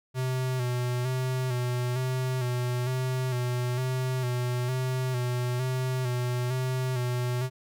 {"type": "tone with vibrato", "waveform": "square", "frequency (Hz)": 126.2, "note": "B2", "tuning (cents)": 38, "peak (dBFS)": -27, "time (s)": [0.14, 7.5], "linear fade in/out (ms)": 50, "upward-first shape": "square", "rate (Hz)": 1.1, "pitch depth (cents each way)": 37, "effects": []}